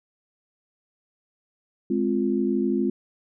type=chord; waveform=sine; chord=F minor; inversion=first; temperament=just; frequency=209.5 / 261.9 / 349.2 Hz; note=Ab3 / C4 / F4; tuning=+15 / +2 / 0 cents; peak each=-25 dBFS; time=1.9-2.9 s; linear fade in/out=5 ms; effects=none